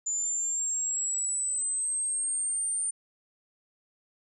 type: linear sweep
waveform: sine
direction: up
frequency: 7050 to 8990 Hz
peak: -27 dBFS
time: 0.06-2.91 s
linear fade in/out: 10 ms
effects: none